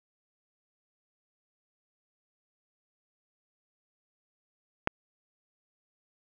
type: click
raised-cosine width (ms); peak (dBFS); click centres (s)
0.5; -9; 4.874
effects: none